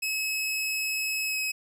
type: tone with pitch glide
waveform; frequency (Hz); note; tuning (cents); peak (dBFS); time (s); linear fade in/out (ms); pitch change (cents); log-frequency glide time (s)
sawtooth; 2574 to 2553; E7 to D#7; -42 to +44; -24; 0.02-1.52; 10; -14; 1.26-1.37
effects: 11-bit